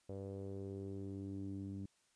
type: tone with low-pass filter sweep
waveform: sawtooth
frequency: 97.9 Hz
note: G2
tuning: 2 cents flat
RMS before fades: -45 dBFS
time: 0.09-1.86 s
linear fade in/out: 5 ms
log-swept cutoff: 520 to 250 Hz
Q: 4
effects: white hiss -75 dBFS RMS until 2.15 s + resampled to 22050 Hz